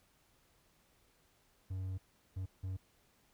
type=tone bursts at uneven times; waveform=triangle; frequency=94 Hz; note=F#2; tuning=28 cents sharp; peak=-35 dBFS; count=3; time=1.7-1.98 / 2.36-2.46 / 2.63-2.77 s; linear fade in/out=10 ms; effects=pink hiss -71 dBFS RMS until 3.33 s